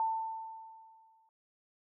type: tone with exponential decay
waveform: sine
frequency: 892 Hz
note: A5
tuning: 23 cents sharp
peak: -27 dBFS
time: 0-1.29 s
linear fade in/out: 1 ms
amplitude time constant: 280 ms
effects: none